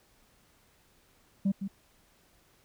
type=tone with echo; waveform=sine; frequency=196 Hz; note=G3; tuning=in tune; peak=-21 dBFS; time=1.45-1.52 s; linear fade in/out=10 ms; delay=160 ms; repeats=1; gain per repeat=-10 dB; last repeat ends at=1.68 s; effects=tanh soft clip ceiling -22 dBFS + pink hiss -65 dBFS RMS until 2.64 s